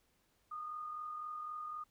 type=tone with amplitude modulation; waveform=sine; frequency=1227 Hz; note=D#6; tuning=25 cents flat; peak=-39 dBFS; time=0.51-1.84 s; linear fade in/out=10 ms; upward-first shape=sine; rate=43.9 Hz; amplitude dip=40%; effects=pink hiss -75 dBFS RMS until 1.9 s

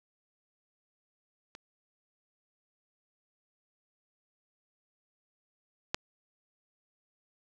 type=clicks; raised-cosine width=0.2 ms; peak=-28 / -11 dBFS; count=2; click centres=1.551 / 5.945 s; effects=none

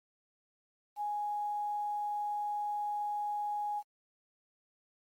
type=tone with quantisation; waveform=sine; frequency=830.6 Hz; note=G#5; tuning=in tune; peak=-32 dBFS; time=0.96-3.83 s; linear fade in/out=50 ms; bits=10; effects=MP3 64 kbps

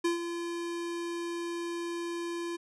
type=tone with ADSR envelope; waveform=square; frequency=342 Hz; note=F4; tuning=36 cents flat; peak=-25 dBFS; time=0.04-2.57 s; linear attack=10 ms; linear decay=130 ms; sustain=-9 dB; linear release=16 ms; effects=resampled to 24000 Hz

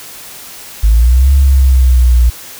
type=linear two-way sweep; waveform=sine; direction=up then down; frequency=51.91 to 69.3 to 58.8 Hz; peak=-3 dBFS; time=0.83-2.3 s; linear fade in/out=10 ms; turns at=1.33 s; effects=tanh soft clip ceiling 0 dBFS + white hiss -31 dBFS RMS until 2.59 s

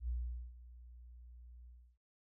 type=tone with ADSR envelope; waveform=sine; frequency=60.2 Hz; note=B1; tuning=44 cents flat; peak=-34 dBFS; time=0-1.98 s; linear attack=85 ms; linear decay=440 ms; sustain=-18 dB; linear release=310 ms; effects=none

